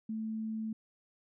sine tone, 220 Hz, A3, in tune, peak -34 dBFS, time 0.09-0.73 s, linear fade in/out 5 ms, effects none

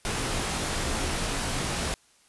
pink noise with comb filter, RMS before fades -29 dBFS, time 0.05-1.94 s, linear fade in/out 0 ms, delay 20 ms, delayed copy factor -0.6, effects white hiss -61 dBFS RMS until 2.28 s + resampled to 24000 Hz

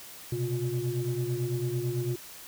sine tone cluster, 122.8 / 131.8 / 354.6 Hz, B2 / C3 / F4, -9 / +13 / +26 cents, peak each -31 dBFS, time 0.32-2.16 s, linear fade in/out 5 ms, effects tanh soft clip ceiling -21 dBFS + white hiss -46 dBFS RMS until 2.47 s

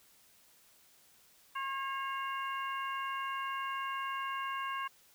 harmonic tone with a mistuned harmonic, 540 Hz, C#5, 45 cents flat, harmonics 2 / 3 / 4 / 5, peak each -36 / -42 / -47 / -44 dBFS, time 1.55-4.88 s, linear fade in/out 10 ms, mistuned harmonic 5, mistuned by +58 cents, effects white hiss -64 dBFS RMS until 5.14 s

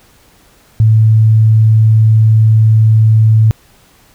sine tone, 110 Hz, A2, in tune, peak -4 dBFS, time 0.8-3.51 s, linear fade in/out 0 ms, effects pink hiss -47 dBFS RMS until 4.14 s

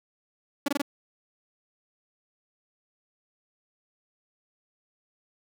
sawtooth tone bursts, 284.2 Hz, C#4, 43 cents sharp, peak -19 dBFS, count 4, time 0.66-0.818 s, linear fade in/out 5 ms, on 23 ms, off 22 ms, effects none

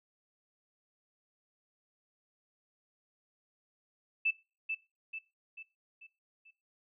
sine tone with echo, 2637 Hz, E7, in tune, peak -26 dBFS, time 4.25-4.31 s, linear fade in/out 10 ms, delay 440 ms, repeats 5, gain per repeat -6 dB, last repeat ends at 6.51 s, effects noise-tail reverb RT60 0.3 s tail -20 dB re dry

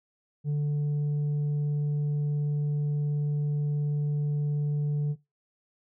sine tone with tanh clipping, 146.9 Hz, D3, 1 cent sharp, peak -25 dBFS, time 0.44-5.16 s, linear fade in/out 50 ms, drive 3 dB, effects noise-tail reverb RT60 0.2 s tail -18 dB re dry

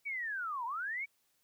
sine linear two-way sweep, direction down then up, 2300 to 903 to 2300 Hz, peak -35 dBFS, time 0.05-1.06 s, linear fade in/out 20 ms, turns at 0.65 s, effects white hiss -75 dBFS RMS until 1.43 s

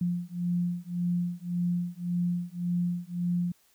sine beating tone pair, 174.61 / 176.41 Hz, F3 / F3, 0 / +18 cents, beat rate 1.8 Hz, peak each -30 dBFS, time 0.01-3.52 s, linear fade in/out 5 ms, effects white hiss -65 dBFS RMS until 3.74 s

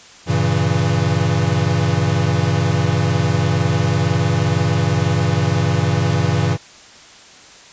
square chord, G diminished seventh, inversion none, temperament equal with one note detuned, 96.82 / 116.54 / 138.59 / 164.81 Hz, G2 / Bb2 / Db3 / Fb3, -21 / 0 / 0 / 0 cents, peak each -21 dBFS, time 0.26-6.58 s, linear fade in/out 50 ms, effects white hiss -42 dBFS RMS until 7.72 s + resampled to 16000 Hz

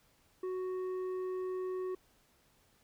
sine tone with tanh clipping, 370.4 Hz, F#4, 2 cents sharp, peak -36 dBFS, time 0.43-1.95 s, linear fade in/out 5 ms, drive 7 dB, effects pink hiss -69 dBFS RMS until 2.83 s

